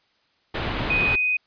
pink low-pass noise, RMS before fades -27 dBFS, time 0.54-1.16 s, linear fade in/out 10 ms, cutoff 3600 Hz, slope 24 dB/octave
sine tone, 2498 Hz, D#7, 6 cents sharp, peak -19 dBFS, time 0.9-1.37 s, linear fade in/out 5 ms
effects white hiss -65 dBFS RMS until 1.46 s + resampled to 11025 Hz

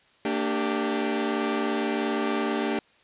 sawtooth chord, G minor, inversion first, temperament equal with one note detuned, 227.5 / 293.7 / 392 Hz, Bb3 / D4 / G4, -42 / 0 / 0 cents, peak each -25 dBFS, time 0.25-2.79 s, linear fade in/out 2 ms, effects white hiss -60 dBFS RMS until 3.03 s + resampled to 8000 Hz

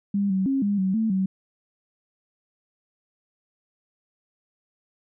sine tone with pitch steps, 200.6 / 190.1 / 270.4 / 203 / 189.2 / 221.9 / 190 Hz, G3 / F#3 / C#4 / G#3 / F#3 / A3 / F#3, +40 / +47 / -43 / -39 / +39 / +15 / +46 cents, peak -20 dBFS, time 0.14-1.26 s, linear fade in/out 5 ms, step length 160 ms, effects none

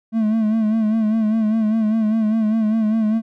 triangle tone with vibrato, 218.8 Hz, A3, 9 cents flat, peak -13 dBFS, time 0.12-3.22 s, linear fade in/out 50 ms, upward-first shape sine, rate 5 Hz, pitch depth 56 cents each way, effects none

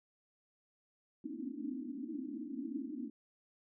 pink band-pass noise, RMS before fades -42 dBFS, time 1.24-3.1 s, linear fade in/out 5 ms, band 230 to 320 Hz, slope 96 dB/octave, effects none

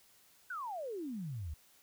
sine exponential sweep, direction down, 1552 to 69.3 Hz, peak -38 dBFS, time 0.5-1.54 s, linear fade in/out 5 ms, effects white hiss -65 dBFS RMS until 1.82 s

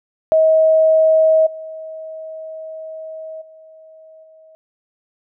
sine tone with level steps, 636 Hz, D#5, 38 cents sharp, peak -9 / -28 / -40 / -43 dBFS, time 0.32-4.55 s, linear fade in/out 0 ms, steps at 1.46 / 3.41 / 4.23 s, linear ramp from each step 10 ms, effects none

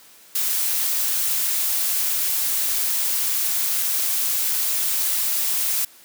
blue noise, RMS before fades -22 dBFS, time 0.35-5.85 s, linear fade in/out 5 ms, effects white hiss -49 dBFS RMS until 6.04 s + high-pass 150 Hz 12 dB/octave

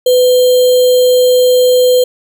sine tone with sample-and-hold, 501 Hz, B4, 25 cents sharp, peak -5 dBFS, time 0.06-2.04 s, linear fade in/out 5 ms, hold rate 3675 Hz, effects none

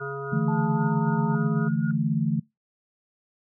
sine tone with tremolo, 1436 Hz, F6, 48 cents sharp, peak -34 dBFS, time 0-1.91 s, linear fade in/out 2 ms, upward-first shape sine, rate 3.8 Hz, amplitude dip 80%
harmonic tone, 138.59 Hz, C#3, in tune, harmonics 1 / 3 / 5 / 7 / 9, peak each -36 / -33 / -42 / -45 / -37 dBFS, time 0-1.69 s, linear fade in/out 20 ms
sine chord, D suspended second, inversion none, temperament just, 146.83 / 165.19 / 220.2 Hz, D3 / E3 / A3, 0 / +4 / +2 cents, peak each -26 dBFS, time 0.32-2.4 s, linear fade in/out 10 ms
sine tone with pitch glide, 879 to 910 Hz, A5 to A#5, -2 to -42 cents, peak -30 dBFS, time 0.48-1.35 s, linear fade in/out 2 ms, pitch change +60 cents, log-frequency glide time 0.74-0.91 s
effects noise-tail reverb RT60 0.2 s tail -24 dB re dry

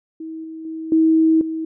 sine tone with level steps, 320.8 Hz, E4, 47 cents flat, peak -28 / -30 / -26 / -11 / -22 dBFS, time 0.2-1.65 s, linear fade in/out 5 ms, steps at 0.44 / 0.65 / 0.92 / 1.41 s, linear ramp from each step 2 ms, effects none

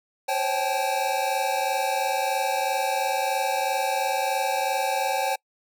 square tone cluster, 526 / 549 / 777 / 859 Hz, C5 / C#5 / G5 / A5, +9 / -17 / -16 / -42 cents, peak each -33 / -31 / -27 / -29 dBFS, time 0.28-5.36 s, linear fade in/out 10 ms, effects noise-tail reverb RT60 0.1 s tail -26 dB re dry

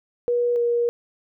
sine tone pair in turn, 482 / 474.8 Hz, B4 / A#4, -42 / +32 cents, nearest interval unison, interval 26 cents, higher first, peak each -18 dBFS, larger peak neither, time 0.28-0.56 / 0.56-0.89 s, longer second, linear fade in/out 0 ms, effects none

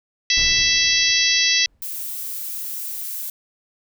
harmonic tone, 661 Hz, E5, 5 cents sharp, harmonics 3 / 4 / 5 / 6 / 7 / 8 / 9, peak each -23 / -23 / -23 / -23 / -23 / -23 / -23 dBFS, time 0.3-1.66 s, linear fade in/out 2 ms
brown noise with exponential decay, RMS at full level -30 dBFS, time 0.37-2.21 s, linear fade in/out 5 ms, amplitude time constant 400 ms
violet noise, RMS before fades -29 dBFS, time 1.82-3.3 s, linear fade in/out 2 ms
effects none

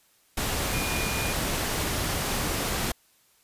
sine tone in noise, 2434 Hz, D#7, 39 cents flat, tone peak -34 dBFS, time 0.73-1.33 s, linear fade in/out 5 ms, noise pink, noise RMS -28 dBFS, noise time 0.37-2.92 s, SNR -9 dB, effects white hiss -63 dBFS RMS until 3.43 s + resampled to 32000 Hz

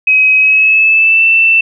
sine tone with pitch glide, 2539 to 2668 Hz, D#7 to E7, +34 to +20 cents, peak -5 dBFS, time 0.07-1.61 s, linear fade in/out 5 ms, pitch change +86 cents, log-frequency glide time 0.38-1.25 s, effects none

